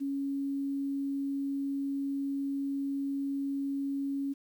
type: tone with quantisation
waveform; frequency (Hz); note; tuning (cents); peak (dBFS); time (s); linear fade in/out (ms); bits
sine; 277.2; C#4; 0; -30; 0-4.34; 20; 10
effects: none